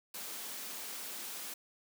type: high-pass noise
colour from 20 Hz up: white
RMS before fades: -43 dBFS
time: 0.14-1.54 s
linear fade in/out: 5 ms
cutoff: 180 Hz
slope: 48 dB/octave
effects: none